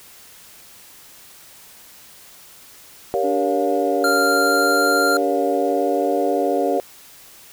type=chord; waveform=sine; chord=G half-diminished seventh; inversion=none; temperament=just; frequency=392 / 470.4 / 564.5 / 705.6 Hz; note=G4 / Bb4 / Db5 / F5; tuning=0 / +16 / +31 / +18 cents; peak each=-23 dBFS; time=3.14-6.8 s; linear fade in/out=0 ms
type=tone with vibrato; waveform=triangle; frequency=287.7 Hz; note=D4; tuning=36 cents flat; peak=-22 dBFS; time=3.23-6.79 s; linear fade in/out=20 ms; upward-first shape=sine; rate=0.77 Hz; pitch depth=15 cents each way
type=tone; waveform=square; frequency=1392 Hz; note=F6; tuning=6 cents flat; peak=-18 dBFS; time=4.04-5.17 s; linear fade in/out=2 ms
effects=white hiss -45 dBFS RMS until 7.52 s